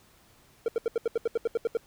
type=tone bursts; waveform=triangle; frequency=459.4 Hz; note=A#4; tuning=25 cents flat; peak=-21 dBFS; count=12; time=0.66-1.771 s; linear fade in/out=2 ms; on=22 ms; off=77 ms; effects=pink hiss -60 dBFS RMS until 1.86 s